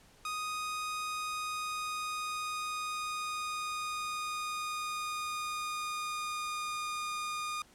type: tone with pitch glide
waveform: sawtooth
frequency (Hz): 1244.5 to 1221.7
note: D#6 to D#6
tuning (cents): 0 to -32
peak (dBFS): -31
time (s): 0.25-7.62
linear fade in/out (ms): 2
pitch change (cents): -32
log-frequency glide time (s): 1.03-6.8
effects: pink hiss -61 dBFS RMS until 7.74 s + low-pass 11000 Hz 12 dB/octave